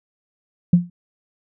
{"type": "tone with exponential decay", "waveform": "sine", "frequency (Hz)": 175, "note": "F3", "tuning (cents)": 4, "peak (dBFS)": -5, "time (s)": [0.73, 0.9], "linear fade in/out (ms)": 5, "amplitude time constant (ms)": 36, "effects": ["tanh soft clip ceiling -2 dBFS"]}